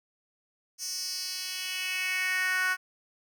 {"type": "tone with high-pass filter sweep", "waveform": "10% pulse", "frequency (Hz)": 370, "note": "F#4", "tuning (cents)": 0, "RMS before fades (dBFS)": -31, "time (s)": [0.78, 2.77], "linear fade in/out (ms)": 50, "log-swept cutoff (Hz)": [6200, 1400], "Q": 3.1, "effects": []}